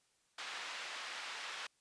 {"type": "band-pass noise", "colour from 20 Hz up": "pink", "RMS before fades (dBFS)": -45, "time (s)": [0.38, 1.67], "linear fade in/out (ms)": 5, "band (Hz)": [1200, 4200], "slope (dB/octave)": 12, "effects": ["white hiss -75 dBFS RMS until 1.8 s", "resampled to 22050 Hz"]}